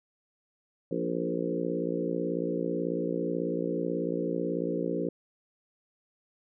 harmonic tone with a mistuned harmonic, 58.2 Hz, A#1, 2 cents flat, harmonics 3 / 4 / 5 / 6 / 7 / 8 / 9, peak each -35 / -39 / -34 / -35 / -36 / -35 / -37 dBFS, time 0.91-5.09 s, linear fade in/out 5 ms, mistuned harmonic 8, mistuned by +15 cents, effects none

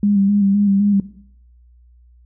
sine tone with vibrato, 200.8 Hz, G3, 42 cents sharp, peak -12 dBFS, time 0.03-1 s, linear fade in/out 2 ms, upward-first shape square, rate 3.9 Hz, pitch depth 33 cents each way, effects noise-tail reverb RT60 0.7 s tail -17 dB re dry + added 60 Hz sine -46 dBFS peak until 2.25 s

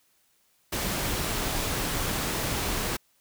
pink noise, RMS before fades -29 dBFS, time 0.72-2.97 s, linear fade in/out 10 ms, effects white hiss -67 dBFS RMS until 3.2 s

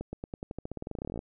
accelerating click train, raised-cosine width 2 ms, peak -23 dBFS, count 24, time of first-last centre 0.01-1.191 s, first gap 120 ms, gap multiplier 0.91, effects none

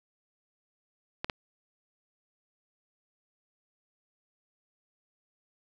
clicks, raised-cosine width 0.3 ms, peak -15 dBFS, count 2, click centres 1.245 / 1.298 s, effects none

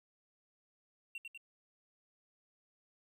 triangle tone with echo, 2734 Hz, F7, 37 cents flat, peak -39 dBFS, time 1.15-1.18 s, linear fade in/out 2 ms, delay 98 ms, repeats 2, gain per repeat -3 dB, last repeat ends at 1.376 s, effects none

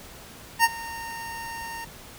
25% pulse tone with ADSR envelope, 920 Hz, A#5, 23 cents flat, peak -10 dBFS, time 0.59-1.85 s, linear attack 50 ms, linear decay 37 ms, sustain -20 dB, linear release 10 ms, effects pink hiss -45 dBFS RMS until 2.18 s

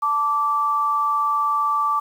sine tone pair together, 880 / 1164.5 Hz, A5 / D6, 0 / -15 cents, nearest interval perfect fourth, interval 485 cents, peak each -26 / -18 dBFS, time 0.02-2 s, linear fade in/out 10 ms, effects 8-bit

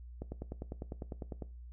click train, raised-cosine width 2 ms, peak -27 dBFS, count 13, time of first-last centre 0.22-1.422 s, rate 9.98 Hz, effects noise-tail reverb RT60 0.3 s tail -18 dB re dry + added 60 Hz sine -46 dBFS peak until 1.72 s

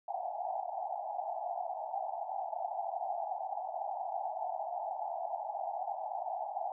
white band-pass noise, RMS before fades -38 dBFS, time 0.08-6.72 s, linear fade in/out 2 ms, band 660 to 850 Hz, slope 96 dB/octave, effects none

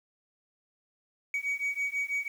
sine beating tone pair, 2256 / 2262.1 Hz, C#7 / C#7, +30 / +35 cents, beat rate 6.1 Hz, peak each -30 dBFS, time 1.34-2.28 s, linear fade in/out 2 ms, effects tanh soft clip ceiling -26 dBFS + 9-bit

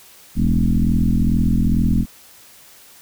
sine tone with frequency modulation, 119.1 Hz, A#2, 38 cents sharp, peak -13 dBFS, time 0.35-2.06 s, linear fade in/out 50 ms, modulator 42.3 Hz, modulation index 3.2, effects white hiss -46 dBFS RMS until 3.01 s

